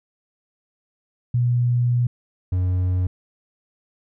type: tone pair in turn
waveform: sine / triangle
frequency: 121.7 / 91.2 Hz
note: B2 / F#2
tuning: -25 / -24 cents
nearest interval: perfect fourth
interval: 499 cents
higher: first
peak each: -16 dBFS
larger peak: neither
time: 1.34-2.07 / 2.52-3.07 s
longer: first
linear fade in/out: 5 ms
effects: none

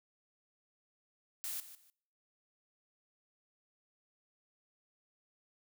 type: noise with echo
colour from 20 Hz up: blue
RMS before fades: -40 dBFS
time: 1.44-1.6 s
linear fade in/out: 0 ms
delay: 150 ms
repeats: 2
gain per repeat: -13 dB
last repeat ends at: 1.9 s
effects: noise-tail reverb RT60 0.7 s tail -26 dB re dry

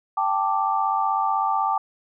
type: chord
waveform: sine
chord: G suspended second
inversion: none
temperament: equal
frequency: 784 / 880 / 1174.7 Hz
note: G5 / A5 / D6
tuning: 0 / 0 / 0 cents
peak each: -24 dBFS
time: 0.17-1.78 s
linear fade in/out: 5 ms
effects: none

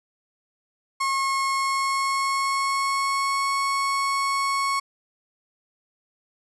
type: tone with pitch glide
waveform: 35% pulse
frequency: 1086 to 1102.4 Hz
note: C#6 to C#6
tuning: -36 to -10 cents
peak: -20 dBFS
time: 1-4.8 s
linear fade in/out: 10 ms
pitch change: +26 cents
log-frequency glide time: 1.53-3.51 s
effects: resampled to 24000 Hz

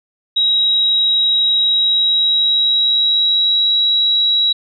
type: tone with pitch glide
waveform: sine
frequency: 3833 to 3878 Hz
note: A#7 to B7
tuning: +47 to -32 cents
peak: -11 dBFS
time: 0.36-4.53 s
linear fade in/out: 10 ms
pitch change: +21 cents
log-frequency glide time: 1.6-3.81 s
effects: none

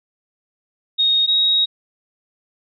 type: tone pair in turn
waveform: sine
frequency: 3729 / 3785 Hz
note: A#7 / A#7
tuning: 0 / +26 cents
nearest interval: unison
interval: 26 cents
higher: second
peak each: -13 dBFS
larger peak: neither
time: 0.98-1.27 / 1.27-1.66 s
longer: second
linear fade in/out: 20 ms
effects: none

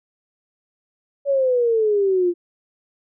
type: exponential sweep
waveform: sine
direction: down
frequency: 569 to 343.7 Hz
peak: -15 dBFS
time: 1.25-2.34 s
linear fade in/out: 50 ms
effects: none

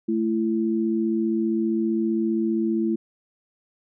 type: tone pair together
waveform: sine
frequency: 220 / 335.2 Hz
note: A3 / E4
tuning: 0 / +29 cents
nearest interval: perfect fifth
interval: 729 cents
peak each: -23 / -23 dBFS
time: 0.08-2.96 s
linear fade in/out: 10 ms
effects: none

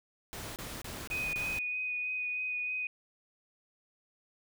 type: noise bursts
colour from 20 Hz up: pink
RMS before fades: -42 dBFS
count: 5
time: 0.33-1.588 s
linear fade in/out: 0 ms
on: 230 ms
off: 27 ms
type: tone with vibrato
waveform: sine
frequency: 2489 Hz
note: D#7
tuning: in tune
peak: -32 dBFS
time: 1.11-2.87 s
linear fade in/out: 2 ms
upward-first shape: sine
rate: 3.2 Hz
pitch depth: 14 cents each way
effects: none

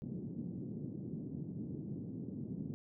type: band-pass noise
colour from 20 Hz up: pink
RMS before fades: -43 dBFS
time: 0.02-2.74 s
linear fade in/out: 0 ms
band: 130 to 300 Hz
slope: 24 dB/octave
effects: none

